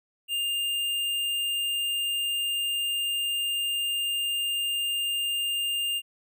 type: tone with tanh clipping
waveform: sine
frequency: 2806 Hz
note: F7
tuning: 8 cents sharp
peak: -27 dBFS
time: 0.28-6.02 s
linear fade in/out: 50 ms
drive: 16 dB
effects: none